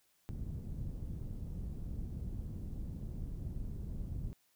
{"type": "low-pass noise", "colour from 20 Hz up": "pink", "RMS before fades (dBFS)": -41, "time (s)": [0.29, 4.33], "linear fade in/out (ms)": 0, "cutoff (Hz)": 160, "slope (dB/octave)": 12, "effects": ["white hiss -73 dBFS RMS until 4.55 s"]}